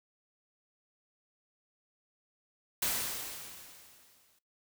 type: noise with exponential decay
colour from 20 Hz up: white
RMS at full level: -30 dBFS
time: 2.82-4.39 s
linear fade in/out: 5 ms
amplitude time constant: 340 ms
effects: noise-tail reverb RT60 0.2 s tail -20 dB re dry